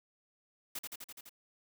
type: noise with echo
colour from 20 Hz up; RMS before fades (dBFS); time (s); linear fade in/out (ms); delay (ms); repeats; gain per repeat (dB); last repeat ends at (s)
white; -40; 0.75-0.79; 5; 84; 6; -2; 1.294
effects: none